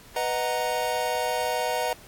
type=chord; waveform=square; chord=B major seventh; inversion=none; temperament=equal; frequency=493.9 / 622.3 / 740 / 932.3 Hz; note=B4 / D#5 / F#5 / A#5; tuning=0 / 0 / 0 / 0 cents; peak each=-31 dBFS; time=0.16-1.93 s; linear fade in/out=2 ms; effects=pink hiss -50 dBFS RMS until 2.07 s + AAC 64 kbps